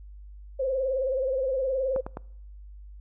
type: tone with vibrato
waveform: sine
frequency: 527 Hz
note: C5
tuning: 12 cents sharp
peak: -24 dBFS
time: 0.59-2.01 s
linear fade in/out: 10 ms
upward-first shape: sine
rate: 19 Hz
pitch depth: 73 cents each way
type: clicks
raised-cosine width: 1 ms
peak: -20 dBFS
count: 3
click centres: 1.962 / 2.065 / 2.171 s
effects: noise-tail reverb RT60 0.8 s tail -26 dB re dry + added 50 Hz sine -42 dBFS peak until 3 s